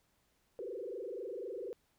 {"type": "tone with frequency modulation", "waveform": "sine", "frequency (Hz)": 435.9, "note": "A4", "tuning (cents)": -16, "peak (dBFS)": -39, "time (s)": [0.59, 1.73], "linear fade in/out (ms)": 0, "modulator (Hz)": 24, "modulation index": 3.2, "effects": ["pink hiss -75 dBFS RMS until 1.98 s"]}